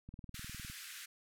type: click train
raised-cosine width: 5 ms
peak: -36 dBFS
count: 13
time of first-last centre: 0.09-0.699 s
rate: 19.7 Hz
type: band-pass noise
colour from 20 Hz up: pink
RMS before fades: -49 dBFS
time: 0.34-1.06 s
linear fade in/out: 10 ms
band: 1400 to 15000 Hz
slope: 48 dB/octave
effects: none